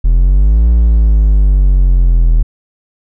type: exponential two-way sweep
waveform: triangle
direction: up then down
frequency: 40 to 58.27 to 40 Hz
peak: -3 dBFS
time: 0.04-2.43 s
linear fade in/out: 10 ms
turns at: 0.69 s
effects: none